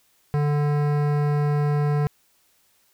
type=tone with hard clipping; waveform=sine; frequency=146.83 Hz; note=D3; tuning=in tune; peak=-21 dBFS; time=0.34-2.07 s; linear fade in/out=0 ms; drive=17 dB; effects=white hiss -63 dBFS RMS until 2.93 s